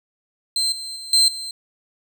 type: tone with level steps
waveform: 35% pulse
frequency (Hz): 4122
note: C8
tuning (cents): -27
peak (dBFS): -17 / -28 / -31 / -11 / -27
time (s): 0.56-1.51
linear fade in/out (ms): 2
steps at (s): 0.72 / 0.96 / 1.13 / 1.28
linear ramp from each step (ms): 2
effects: none